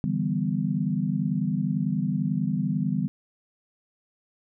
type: chord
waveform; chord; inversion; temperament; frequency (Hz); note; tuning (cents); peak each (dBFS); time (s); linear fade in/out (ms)
sine; E minor seventh; third; equal; 146.83 / 164.81 / 196 / 246.9; D3 / E3 / G3 / B3; 0 / 0 / 0 / 0; -29 / -29 / -27 / -30; 0.04-3.08; 0
effects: none